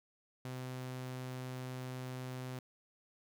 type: tone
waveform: sawtooth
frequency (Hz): 128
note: C3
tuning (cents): -38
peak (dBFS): -37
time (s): 0.45-2.59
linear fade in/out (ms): 2
effects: none